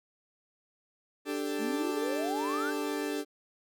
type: chord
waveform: 40% pulse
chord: D suspended fourth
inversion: none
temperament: equal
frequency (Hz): 293.7 / 392 / 440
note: D4 / G4 / A4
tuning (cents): 0 / 0 / 0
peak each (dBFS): -33 / -36 / -36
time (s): 1.25-3.25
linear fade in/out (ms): 50
type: exponential sweep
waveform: sine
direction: up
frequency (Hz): 205.1 to 1654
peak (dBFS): -33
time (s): 1.58-2.74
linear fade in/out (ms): 50
effects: none